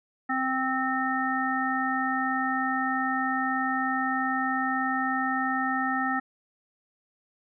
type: harmonic tone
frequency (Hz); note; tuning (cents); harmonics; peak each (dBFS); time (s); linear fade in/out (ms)
261.6; C4; 0; 1 / 3 / 5 / 7; -30 / -30 / -30 / -30; 0.29-6.2; 10
effects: none